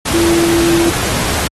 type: tone in noise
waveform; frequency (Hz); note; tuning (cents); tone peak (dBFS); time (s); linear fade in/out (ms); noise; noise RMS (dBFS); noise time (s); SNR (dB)
sine; 337.2; E4; +39; -10; 0.13-0.9; 10; pink; -17; 0.05-1.48; +4
effects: high-pass 60 Hz 12 dB/octave + AAC 32 kbps